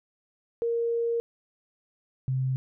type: tone pair in turn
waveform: sine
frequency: 466.2 / 130.82 Hz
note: A#4 / C3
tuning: 0 / 0 cents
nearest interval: octave + minor seventh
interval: 2200 cents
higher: first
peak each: -24 dBFS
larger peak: neither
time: 0.62-1.2 / 2.28-2.56 s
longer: first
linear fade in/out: 0 ms
effects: none